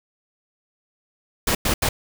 pink noise bursts at uneven times, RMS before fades -20 dBFS, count 3, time 1.47-1.55 / 1.65-1.74 / 1.82-1.89 s, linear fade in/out 5 ms, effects none

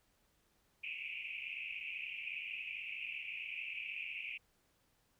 white band-pass noise, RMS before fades -44 dBFS, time 0.83-4.38 s, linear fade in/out 10 ms, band 2300 to 2700 Hz, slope 96 dB/octave, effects pink hiss -75 dBFS RMS until 5.19 s

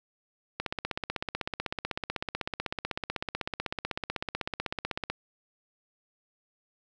click train, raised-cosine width 0.3 ms, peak -15 dBFS, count 73, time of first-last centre 0.6-5.1 s, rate 16 Hz, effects none

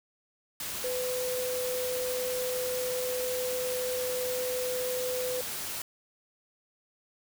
sine tone in noise, 503 Hz, B4, 32 cents sharp, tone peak -30 dBFS, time 0.84-5.41 s, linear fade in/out 2 ms, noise white, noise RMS -36 dBFS, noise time 0.6-5.82 s, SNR +3 dB, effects none

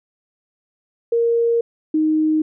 sine tone pair in turn, 466.2 / 311.2 Hz, A#4 / D#4, 0 / 0 cents, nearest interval perfect fifth, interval 700 cents, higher first, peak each -14 dBFS, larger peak neither, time 1.12-1.61 / 1.94-2.42 s, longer first, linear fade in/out 5 ms, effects none

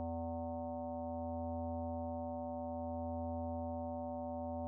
sine tone with frequency modulation, 415.3 Hz, G#4, in tune, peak -38 dBFS, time 0-4.67 s, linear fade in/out 0 ms, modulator 166 Hz, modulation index 2.3, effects none

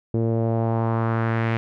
sawtooth tone with low-pass filter sweep, 113.9 Hz, A#2, 40 cents flat, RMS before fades -22 dBFS, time 0.14-1.57 s, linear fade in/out 0 ms, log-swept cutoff 410 to 2300 Hz, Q 2, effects none

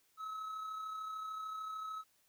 triangle tone with amplitude modulation, 1288 Hz, E6, 41 cents flat, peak -37 dBFS, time 0.17-2.04 s, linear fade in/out 50 ms, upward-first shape sine, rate 33.4 Hz, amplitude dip 35%, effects white hiss -73 dBFS RMS until 2.28 s

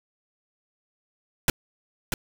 pink noise with echo, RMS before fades -19 dBFS, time 1.48-1.5 s, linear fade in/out 2 ms, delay 640 ms, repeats 1, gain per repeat -7 dB, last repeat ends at 2.14 s, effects none

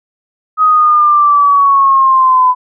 sine linear sweep, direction down, 1263 to 1000 Hz, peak -5 dBFS, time 0.57-2.55 s, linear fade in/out 50 ms, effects none

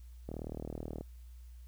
click train, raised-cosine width 2 ms, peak -27 dBFS, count 29, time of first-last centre 0.29-1.01 s, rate 38.9 Hz, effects added 60 Hz sine -48 dBFS peak until 1.67 s + white hiss -70 dBFS RMS until 1.67 s

